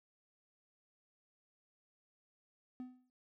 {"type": "tone with exponential decay", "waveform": "triangle", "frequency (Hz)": 252.3, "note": "B3", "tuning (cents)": 37, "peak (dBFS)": -38, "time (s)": [2.8, 3.1], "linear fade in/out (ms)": 1, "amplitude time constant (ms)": 65, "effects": []}